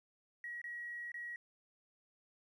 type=tone with dropouts; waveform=triangle; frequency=1908 Hz; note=A#6; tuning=40 cents sharp; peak=-38 dBFS; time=0.44-1.36 s; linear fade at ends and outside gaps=2 ms; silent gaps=0.616-0.641 / 1.118-1.142 s; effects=tanh soft clip ceiling -40 dBFS